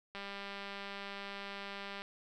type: click train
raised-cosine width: 0.3 ms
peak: -28 dBFS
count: 373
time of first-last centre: 0.15-2.019 s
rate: 199 Hz
effects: none